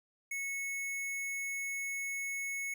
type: tone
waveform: square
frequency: 2200 Hz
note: C#7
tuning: 14 cents flat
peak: -36 dBFS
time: 0.31-2.74 s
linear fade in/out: 5 ms
effects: none